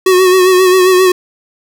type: tone with vibrato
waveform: square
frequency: 370 Hz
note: F#4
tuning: in tune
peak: -6 dBFS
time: 0.06-1.12 s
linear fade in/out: 5 ms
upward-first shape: sine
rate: 7.5 Hz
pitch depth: 39 cents each way
effects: none